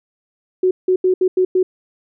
sine tone bursts at uneven times, 370 Hz, F#4, in tune, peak -11 dBFS, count 6, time 0.63-0.71 / 0.88-0.96 / 1.04-1.14 / 1.21-1.28 / 1.37-1.45 / 1.55-1.63 s, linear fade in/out 5 ms, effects none

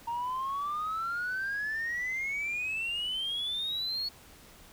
sine exponential sweep, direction up, 925 to 4400 Hz, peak -29 dBFS, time 0.07-4.09 s, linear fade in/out 10 ms, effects tanh soft clip ceiling -28 dBFS + pink hiss -54 dBFS RMS until 4.72 s

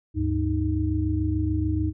sine tone cluster, 74.4 / 101.3 / 310.1 Hz, D2 / G#2 / D#4, +23 / -43 / -6 cents, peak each -26 dBFS, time 0.14-1.93 s, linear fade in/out 50 ms, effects none

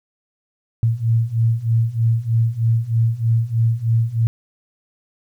sine beating tone pair, 112.7 / 115.9 Hz, A2 / A#2, +42 / -10 cents, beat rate 3.2 Hz, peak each -19 / -17 dBFS, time 0.83-4.27 s, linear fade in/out 0 ms, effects 9-bit

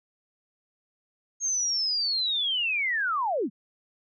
sine linear sweep, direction down, 6520 to 164.81 Hz, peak -24 dBFS, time 1.4-3.5 s, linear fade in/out 50 ms, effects none

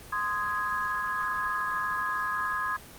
sine chord, Ab major, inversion first, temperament just, 1038.3 / 1245.9 / 1661.2 Hz, C6 / Eb6 / Ab6, -14 / +2 / 0 cents, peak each -31 dBFS, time 0.12-2.77 s, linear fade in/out 10 ms, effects pink hiss -47 dBFS RMS until 2.98 s + Opus 24 kbps

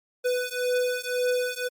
square beating tone pair, 496.1 / 498 Hz, B4 / B4, +8 / +14 cents, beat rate 1.9 Hz, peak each -28 dBFS, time 0.24-1.69 s, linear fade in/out 20 ms, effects Opus 48 kbps

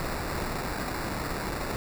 pink noise with sample-and-hold, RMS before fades -32 dBFS, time 0-1.76 s, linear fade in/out 0 ms, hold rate 3150 Hz, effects none

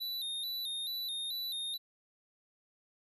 square tone with vibrato, 3821 Hz, A#7, 42 cents sharp, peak -36 dBFS, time 0-1.78 s, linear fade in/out 20 ms, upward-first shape square, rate 2.3 Hz, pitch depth 63 cents each way, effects none

